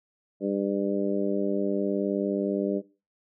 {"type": "harmonic tone", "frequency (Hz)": 99.5, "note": "G2", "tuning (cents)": 26, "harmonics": [2, 3, 4, 5, 6], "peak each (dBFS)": [-30, -29, -30, -33, -33], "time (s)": [0.4, 2.82], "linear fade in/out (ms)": 50, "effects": ["noise-tail reverb RT60 0.3 s tail -18 dB re dry"]}